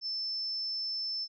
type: tone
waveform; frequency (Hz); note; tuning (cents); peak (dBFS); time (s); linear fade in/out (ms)
sine; 5290; E8; +5; -32; 0.01-1.28; 50
effects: none